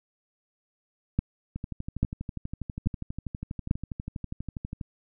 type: two click trains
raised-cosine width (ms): 5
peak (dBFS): -11 / -21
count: 4 / 41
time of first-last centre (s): 1.19-3.711 / 1.56-4.812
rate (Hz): 1.19 / 12.3
effects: none